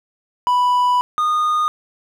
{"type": "tone pair in turn", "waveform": "triangle", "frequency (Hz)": [987.8, 1228.1], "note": ["B5", "D#6"], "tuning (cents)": [0, -23], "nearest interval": "major third", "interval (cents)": 377, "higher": "second", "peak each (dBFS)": [-11, -13], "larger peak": "first", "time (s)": [[0.47, 1.01], [1.18, 1.68]], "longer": "first", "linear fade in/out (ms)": 0, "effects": []}